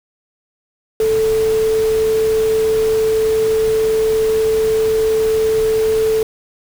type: tone in noise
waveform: sine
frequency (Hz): 440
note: A4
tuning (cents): 0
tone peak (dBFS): -12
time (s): 1-6.23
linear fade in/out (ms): 2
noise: pink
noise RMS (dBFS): -29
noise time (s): 1-6.23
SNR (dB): +14
effects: none